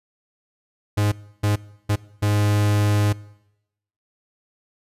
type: tone bursts at uneven times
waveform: 45% pulse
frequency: 103.83 Hz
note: G#2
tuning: in tune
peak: -17 dBFS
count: 4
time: 0.97-1.12 / 1.43-1.56 / 1.89-1.96 / 2.22-3.13 s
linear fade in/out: 10 ms
effects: noise-tail reverb RT60 0.9 s tail -22 dB re dry + resampled to 32000 Hz